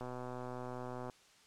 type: click train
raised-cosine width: 1 ms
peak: -30 dBFS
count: 137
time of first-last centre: 0.01-1.098 s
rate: 125 Hz
effects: white hiss -64 dBFS RMS until 1.46 s + low-pass 7000 Hz 12 dB/octave